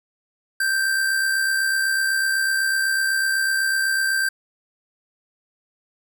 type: tone with amplitude modulation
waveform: square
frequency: 1568 Hz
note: G6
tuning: in tune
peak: -18 dBFS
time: 0.6-4.29 s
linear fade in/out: 5 ms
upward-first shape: sine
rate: 68 Hz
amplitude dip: 35%
effects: none